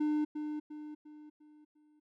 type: tone with echo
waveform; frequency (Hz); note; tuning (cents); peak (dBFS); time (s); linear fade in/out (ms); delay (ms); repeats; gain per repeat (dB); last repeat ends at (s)
triangle; 301.5; D4; +46; -26; 0-0.25; 10; 350; 5; -7; 2
effects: none